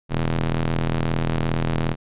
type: ring-modulated tone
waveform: sawtooth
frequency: 82.41 Hz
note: E2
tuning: in tune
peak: -13 dBFS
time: 0.09-1.96 s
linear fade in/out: 50 ms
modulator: 59.8 Hz
effects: resampled to 8000 Hz